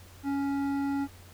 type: tone with hard clipping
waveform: triangle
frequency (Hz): 278.8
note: C#4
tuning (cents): +10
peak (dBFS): -29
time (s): 0.23-1.08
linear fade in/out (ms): 50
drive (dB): 15
effects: added 90 Hz sine -50 dBFS peak until 1.33 s + pink hiss -54 dBFS RMS until 1.33 s